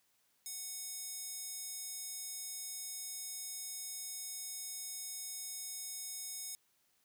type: tone with high-pass filter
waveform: square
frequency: 740 Hz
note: F#5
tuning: in tune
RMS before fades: -44 dBFS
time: 0.46-6.55 s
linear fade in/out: 0 ms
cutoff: 7100 Hz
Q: 1.4
effects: white hiss -75 dBFS RMS until 7.04 s + high-pass 60 Hz 12 dB/octave